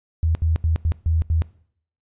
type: tone bursts at uneven times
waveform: sine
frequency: 80.9 Hz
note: E2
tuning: 32 cents flat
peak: -16 dBFS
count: 6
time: 0.23-0.35 / 0.42-0.56 / 0.64-0.76 / 0.85-0.92 / 1.06-1.22 / 1.3-1.42 s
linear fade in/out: 0 ms
effects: noise-tail reverb RT60 0.6 s tail -20 dB re dry + resampled to 8000 Hz